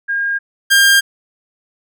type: tone pair in turn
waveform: sine / sawtooth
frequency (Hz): 1619 / 1604.1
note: G#6 / G6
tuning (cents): -45 / +39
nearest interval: unison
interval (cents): 16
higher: first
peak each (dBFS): -15 / -4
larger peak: second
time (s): 0.08-0.39 / 0.7-1.01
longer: neither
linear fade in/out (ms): 20
effects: none